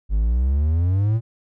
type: exponential sweep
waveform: triangle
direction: up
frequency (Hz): 49.17 to 116.54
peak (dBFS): -14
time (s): 0.09-1.21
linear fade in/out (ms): 50
effects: none